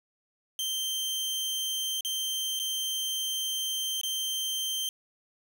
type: tone with dropouts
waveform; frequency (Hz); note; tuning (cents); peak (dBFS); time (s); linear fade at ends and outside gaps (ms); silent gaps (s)
sawtooth; 3136; G7; 0; -26; 0.59-4.89; 1; 2.008-2.048 / 2.592-2.598 / 4.013-4.033
effects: 9-bit